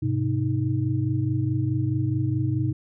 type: tone cluster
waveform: sine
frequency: 104 / 128.7 / 310.9 Hz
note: G#2 / C3 / D#4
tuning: +3 / -28 / -1 cents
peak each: -26 / -24 / -28 dBFS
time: 0.02-2.73 s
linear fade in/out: 10 ms
effects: none